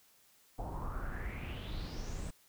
brown noise with low-pass filter sweep, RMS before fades -40 dBFS, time 0.58-2.31 s, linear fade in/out 10 ms, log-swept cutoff 750 to 8600 Hz, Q 5.2, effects white hiss -66 dBFS RMS until 2.48 s

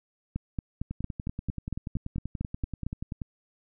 two click trains, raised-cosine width 5 ms, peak -21 / -18 dBFS, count 25 / 12, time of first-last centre 0.91-3.218 / 0.36-2.866 s, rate 10.4 / 4.39 Hz, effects none

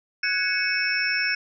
sine tone cluster, 1483 / 1662 / 2222 / 2565 / 5370 Hz, F#6 / G#6 / C#7 / E7 / E8, +4 / +1 / +4 / -48 / +31 cents, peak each -28 dBFS, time 0.23-1.35 s, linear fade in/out 5 ms, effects none

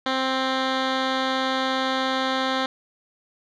10% pulse tone with low-pass filter, 262.8 Hz, C4, 8 cents sharp, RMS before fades -24 dBFS, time 0.06-2.66 s, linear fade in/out 2 ms, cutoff 3500 Hz, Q 2.1, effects none

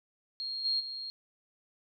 sine tone with level steps, 4246 Hz, C8, 25 cents sharp, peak -34 / -27 / -37 dBFS, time 0.4-1.1 s, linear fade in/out 0 ms, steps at 0.64 / 0.79 s, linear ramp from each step 20 ms, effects none

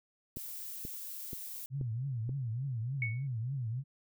violet noise, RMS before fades -43 dBFS, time 0.36-1.66 s, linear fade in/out 2 ms
click train, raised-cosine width 3 ms, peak -29 dBFS, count 5, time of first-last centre 0.37-2.293 s, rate 2.08 Hz
sine tone with vibrato, 124.3 Hz, B2, 12 cents sharp, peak -33 dBFS, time 1.7-3.84 s, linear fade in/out 50 ms, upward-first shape triangle, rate 3.4 Hz, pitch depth 250 cents each way
sine tone with exponential decay, 2217 Hz, C#7, in tune, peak -29 dBFS, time 3.02-3.27 s, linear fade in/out 2 ms, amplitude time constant 54 ms
effects none

